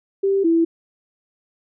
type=tone pair in turn; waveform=sine; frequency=392 / 331.3 Hz; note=G4 / E4; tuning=0 / +9 cents; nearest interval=minor third; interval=291 cents; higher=first; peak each=-15 / -13 dBFS; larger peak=second; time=0.23-0.44 / 0.44-0.65 s; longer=neither; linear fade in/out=10 ms; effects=none